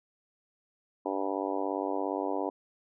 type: harmonic tone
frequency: 97.3 Hz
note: G2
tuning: 12 cents flat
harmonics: 3 / 4 / 5 / 6 / 7 / 8 / 9 / 10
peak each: -35 / -36 / -37 / -38 / -38 / -39 / -40 / -40 dBFS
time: 1.05-2.5 s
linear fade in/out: 10 ms
effects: none